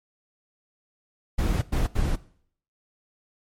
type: noise bursts at uneven times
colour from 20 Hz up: brown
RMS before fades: -23 dBFS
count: 3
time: 1.38-1.62 / 1.72-1.87 / 1.95-2.16 s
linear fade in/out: 10 ms
effects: noise-tail reverb RT60 0.6 s tail -19 dB re dry + MP3 64 kbps